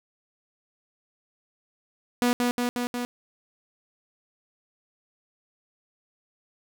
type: tone with echo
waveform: sawtooth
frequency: 243.8 Hz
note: B3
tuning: 22 cents flat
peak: -16 dBFS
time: 2.22-2.33 s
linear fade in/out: 0 ms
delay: 180 ms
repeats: 4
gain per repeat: -2 dB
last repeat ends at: 3.05 s
effects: none